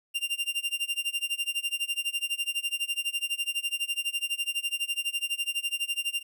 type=tone with tremolo; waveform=45% pulse; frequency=2788 Hz; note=F7; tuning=4 cents flat; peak=-25 dBFS; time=0.14-6.23 s; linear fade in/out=20 ms; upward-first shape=sine; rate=12 Hz; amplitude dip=95%; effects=none